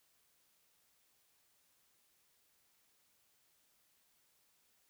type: silence
effects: white hiss -74 dBFS RMS until 4.89 s